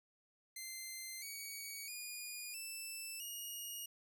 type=tone with pitch steps; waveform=10% pulse; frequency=2079 / 2254 / 2444 / 2650 / 2873 Hz; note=C7 / C#7 / D#7 / E7 / F7; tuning=-12 / +28 / -32 / +9 / +48 cents; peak=-36 dBFS; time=0.56-3.86 s; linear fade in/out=5 ms; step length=660 ms; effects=none